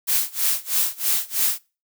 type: noise with tremolo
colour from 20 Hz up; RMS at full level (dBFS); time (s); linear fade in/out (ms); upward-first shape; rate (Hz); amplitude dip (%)
blue; -19; 0.07-1.59; 20; sine; 3.1; 95
effects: noise-tail reverb RT60 0.3 s tail -22 dB re dry